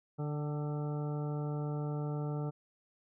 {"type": "harmonic tone with a mistuned harmonic", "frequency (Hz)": 147.8, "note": "D3", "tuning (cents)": 11, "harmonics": [1, 2, 3, 4, 5, 6, 8, 9], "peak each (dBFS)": [-34, -43, -43, -48, -49, -52, -56, -53], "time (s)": [0.18, 2.51], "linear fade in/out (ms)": 20, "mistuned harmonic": 5, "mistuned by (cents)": 33, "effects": []}